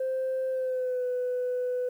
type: tone with pitch glide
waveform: sine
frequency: 522 to 498.4 Hz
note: C5 to B4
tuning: -4 to +16 cents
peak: -25 dBFS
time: 0-1.89 s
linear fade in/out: 5 ms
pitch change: -80 cents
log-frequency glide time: 0.5-1.05 s
effects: tanh soft clip ceiling -24 dBFS + 10-bit